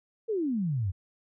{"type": "exponential sweep", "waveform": "sine", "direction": "down", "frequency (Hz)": [470.7, 86.4], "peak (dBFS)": -26, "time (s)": [0.28, 0.92], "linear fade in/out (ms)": 20, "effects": []}